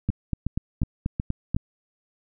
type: two click trains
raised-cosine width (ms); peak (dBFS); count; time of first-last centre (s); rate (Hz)
5; -13 / -12; 5 / 7; 0.1-1.565 / 0.09-1.546; 2.73 / 4.12
effects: none